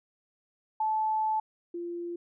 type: tone pair in turn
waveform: sine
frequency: 870 / 345.3 Hz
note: A5 / F4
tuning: -20 / -20 cents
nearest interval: octave + major third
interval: 1600 cents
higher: first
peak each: -25 / -33 dBFS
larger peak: first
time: 0.8-1.4 / 1.74-2.16 s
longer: first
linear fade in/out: 5 ms
effects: none